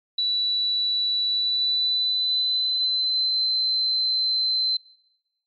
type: tone with pitch glide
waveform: sine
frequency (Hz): 3947 to 4079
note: B7 to C8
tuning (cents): -2 to -45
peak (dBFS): -20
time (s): 0.18-4.77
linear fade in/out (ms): 5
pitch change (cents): +57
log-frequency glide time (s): 1.27-3.4
effects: noise-tail reverb RT60 0.9 s tail -21 dB re dry + MP3 64 kbps